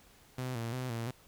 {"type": "tone with vibrato", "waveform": "sawtooth", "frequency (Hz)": 121.5, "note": "B2", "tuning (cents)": -28, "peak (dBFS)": -31, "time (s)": [0.38, 1.11], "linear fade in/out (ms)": 5, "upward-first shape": "square", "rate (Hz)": 2.9, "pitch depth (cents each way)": 86, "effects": ["pink hiss -61 dBFS RMS until 1.27 s"]}